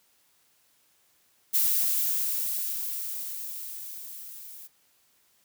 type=noise with level ramp; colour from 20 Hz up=violet; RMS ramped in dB=-23 to -45 dBFS; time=1.53-4.68 s; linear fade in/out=20 ms; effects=white hiss -66 dBFS RMS until 5.44 s + high-pass 60 Hz 12 dB/octave